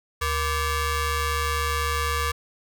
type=ring-modulated tone; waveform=sawtooth; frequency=548 Hz; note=C#5; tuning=20 cents flat; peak=-16 dBFS; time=0.21-2.32 s; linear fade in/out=10 ms; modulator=622 Hz; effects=none

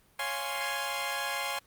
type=chord; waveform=15% pulse; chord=Db major seventh; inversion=none; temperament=equal; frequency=554.4 / 698.5 / 830.6 / 1046.5 Hz; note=Db5 / F5 / Ab5 / C6; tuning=0 / 0 / 0 / 0 cents; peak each=-32 / -33 / -29 / -30 dBFS; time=0.19-1.59 s; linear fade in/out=5 ms; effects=pink hiss -64 dBFS RMS until 1.66 s + Opus 32 kbps

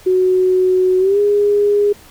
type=tone with pitch glide; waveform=sine; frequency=370 to 410.5 Hz; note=F#4 to G#4; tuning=0 to -20 cents; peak=-10 dBFS; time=0.06-1.93 s; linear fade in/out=10 ms; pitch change=+180 cents; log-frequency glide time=0.99-1.19 s; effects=pink hiss -43 dBFS RMS until 2.1 s

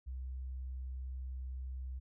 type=tone; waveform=sine; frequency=64.4 Hz; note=C2; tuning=27 cents flat; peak=-39 dBFS; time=0.06-2 s; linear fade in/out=20 ms; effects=none

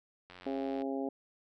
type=click train; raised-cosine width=0.3 ms; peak=-34 dBFS; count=48; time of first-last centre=0.3-0.82 s; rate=90.4 Hz
type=harmonic tone; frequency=135.8 Hz; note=C#3; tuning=35 cents flat; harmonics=2 / 3 / 4 / 5 / 6; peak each=-35 / -39 / -41 / -43 / -45 dBFS; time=0.46-1.09 s; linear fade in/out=5 ms
effects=none

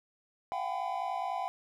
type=tone cluster; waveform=triangle; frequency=689 / 753 / 803 / 1005 Hz; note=F5 / F#5 / G5 / B5; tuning=-24 / +30 / +41 / +30 cents; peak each=-37 / -34 / -36 / -37 dBFS; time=0.52-1.48 s; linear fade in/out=0 ms; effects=none

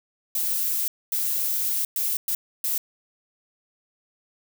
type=noise bursts at uneven times; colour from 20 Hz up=violet; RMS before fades=-25 dBFS; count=5; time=0.35-0.88 / 1.12-1.85 / 1.96-2.17 / 2.28-2.35 / 2.64-2.78 s; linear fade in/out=2 ms; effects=none

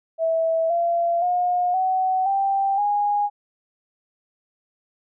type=tone with pitch steps; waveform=sine; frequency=653 / 683.9 / 716.2 / 750.1 / 785.6 / 822.7 Hz; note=E5 / F5 / F5 / F#5 / G5 / G#5; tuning=-17 / -36 / +43 / +23 / +4 / -17 cents; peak=-18 dBFS; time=0.18-3.3 s; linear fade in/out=50 ms; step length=520 ms; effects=none

